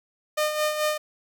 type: tone with tremolo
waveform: sawtooth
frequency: 608 Hz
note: D#5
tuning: 40 cents flat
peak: -17 dBFS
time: 0.37-0.98 s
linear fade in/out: 10 ms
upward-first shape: sine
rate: 4.6 Hz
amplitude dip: 55%
effects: none